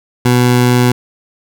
20% pulse tone, 123.47 Hz, B2, in tune, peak -3 dBFS, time 0.25-0.92 s, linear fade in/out 5 ms, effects none

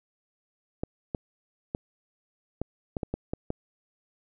clicks, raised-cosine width 2 ms, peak -16 dBFS, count 9, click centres 0.835 / 1.148 / 1.749 / 2.616 / 2.968 / 3.032 / 3.14 / 3.335 / 3.504 s, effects none

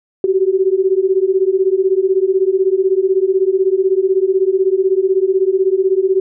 sine beating tone pair, 372.6 / 388.6 Hz, F#4 / G4, +12 / -15 cents, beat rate 16 Hz, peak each -14 dBFS, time 0.24-6.2 s, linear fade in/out 2 ms, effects none

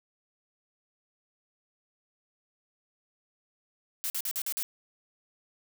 blue noise bursts, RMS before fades -32 dBFS, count 6, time 4.04-4.63 s, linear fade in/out 0 ms, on 60 ms, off 46 ms, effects none

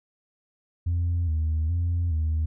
sine tone with vibrato, 82.41 Hz, E2, in tune, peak -20 dBFS, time 0.86-2.46 s, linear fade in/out 10 ms, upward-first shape square, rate 1.2 Hz, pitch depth 77 cents each way, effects tanh soft clip ceiling -20 dBFS

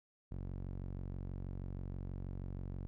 sawtooth tone with band-pass filter, 46.25 Hz, F#1, in tune, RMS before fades -43 dBFS, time 0.31-2.87 s, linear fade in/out 0 ms, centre 120 Hz, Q 0.58, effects none

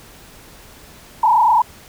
sine tone with frequency modulation, 920 Hz, A#5, 23 cents flat, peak -10 dBFS, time 1.23-1.62 s, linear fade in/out 5 ms, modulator 28.8 Hz, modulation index 2.4, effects pink hiss -43 dBFS RMS until 1.88 s

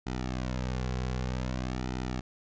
sawtooth tone with flanger, 63.1 Hz, B1, 38 cents sharp, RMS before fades -33 dBFS, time 0.06-2.21 s, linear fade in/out 10 ms, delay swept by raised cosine 1.8 to 3.3 ms, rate 0.53 Hz, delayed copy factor -0.8, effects resampled to 16000 Hz

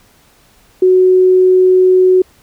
sine tone, 370 Hz, F#4, in tune, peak -5 dBFS, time 0.82-2.22 s, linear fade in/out 5 ms, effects pink hiss -49 dBFS RMS until 2.42 s

